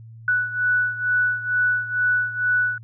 sine beating tone pair, 1480 / 1482.2 Hz, F#6 / F#6, 0 / +3 cents, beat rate 2.2 Hz, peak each -20 / -24 dBFS, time 0.28-2.78 s, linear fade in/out 2 ms, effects added 113 Hz sine -39 dBFS peak until 2.83 s

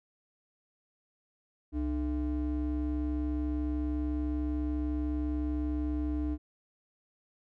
triangle ring-modulated tone, 183.9 Hz, F#3, 10 cents flat, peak -24 dBFS, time 1.72-6.38 s, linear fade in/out 50 ms, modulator 117 Hz, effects none

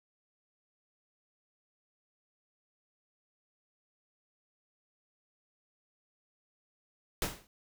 pink noise with exponential decay, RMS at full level -29 dBFS, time 7.22-7.47 s, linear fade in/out 1 ms, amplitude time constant 54 ms, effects none

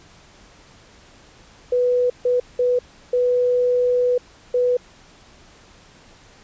sine tone bursts at uneven times, 493.9 Hz, B4, in tune, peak -15 dBFS, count 5, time 1.72-2.1 / 2.25-2.4 / 2.59-2.79 / 3.13-4.18 / 4.54-4.77 s, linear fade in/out 5 ms, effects pink hiss -49 dBFS RMS until 6.43 s + resampled to 16000 Hz

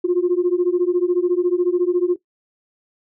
sine beating tone pair, 349.2 / 363.2 Hz, F4 / F#4, 0 / -32 cents, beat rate 14 Hz, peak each -17 dBFS, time 0.04-2.16 s, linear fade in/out 10 ms, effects noise-tail reverb RT60 0.1 s tail -18 dB re dry + tanh soft clip ceiling -9 dBFS

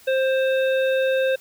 harmonic tone, 527 Hz, C5, 12 cents sharp, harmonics 1 / 3 / 5 / 7, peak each -18 / -28 / -32 / -35 dBFS, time 0.07-1.36 s, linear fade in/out 10 ms, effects white hiss -50 dBFS RMS until 1.4 s

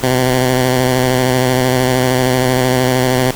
10% pulse tone with vibrato, 127.6 Hz, C3, 43 cents flat, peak -3 dBFS, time 0.03-3.31 s, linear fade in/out 2 ms, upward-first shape square, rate 13 Hz, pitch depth 25 cents each way, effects pink hiss -28 dBFS RMS until 3.35 s

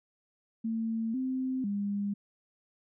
sine tone with pitch steps, 225.2 / 259.6 / 202.3 Hz, A3 / C4 / G#3, +40 / -13 / -45 cents, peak -29 dBFS, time 0.64-2.14 s, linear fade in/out 10 ms, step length 500 ms, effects none

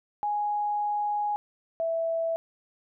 sine tone pair in turn, 830.6 / 659.2 Hz, G#5 / E5, 0 / 0 cents, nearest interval major third, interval 400 cents, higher first, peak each -25 dBFS, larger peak neither, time 0.23-1.36 / 1.8-2.36 s, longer first, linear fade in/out 0 ms, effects none

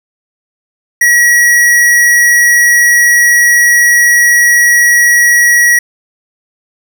square tone, 1916 Hz, A#6, 47 cents sharp, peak -5 dBFS, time 1.01-5.79 s, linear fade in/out 5 ms, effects none

